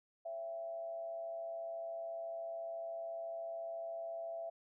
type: tone with frequency modulation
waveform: sine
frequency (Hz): 667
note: E5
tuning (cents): +20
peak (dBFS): -40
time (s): 0.25-4.5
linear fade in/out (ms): 10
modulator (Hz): 114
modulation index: 0.37
effects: none